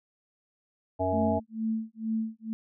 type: harmonic tone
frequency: 93.1 Hz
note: F#2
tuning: 11 cents sharp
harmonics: 1 / 3 / 5 / 7 / 9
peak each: -33 / -33 / -34 / -28 / -32 dBFS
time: 0.99-1.4 s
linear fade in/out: 20 ms
type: tone with tremolo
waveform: sine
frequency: 222 Hz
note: A3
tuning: 16 cents sharp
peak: -25 dBFS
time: 1.13-2.53 s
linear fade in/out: 0 ms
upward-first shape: sine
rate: 2.2 Hz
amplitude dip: 100%
effects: none